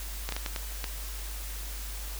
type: clicks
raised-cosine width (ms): 0.2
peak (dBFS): -15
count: 6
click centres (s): 0.29 / 0.323 / 0.365 / 0.462 / 0.562 / 0.842
effects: added 50 Hz sine -36 dBFS peak until 2.19 s + white hiss -42 dBFS RMS until 2.19 s